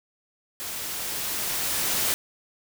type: noise with level ramp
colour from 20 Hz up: white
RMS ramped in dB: -34 to -24 dBFS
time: 0.6-2.14 s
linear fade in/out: 0 ms
effects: none